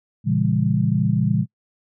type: chord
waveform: sine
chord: A# diminished seventh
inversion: none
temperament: just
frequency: 116.54 / 139.85 / 167.82 / 201.4 Hz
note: A#2 / C#3 / E3 / G3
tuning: 0 / +16 / +31 / +47 cents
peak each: -22 dBFS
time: 0.24-1.46 s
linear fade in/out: 50 ms
effects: noise-tail reverb RT60 0.1 s tail -23 dB re dry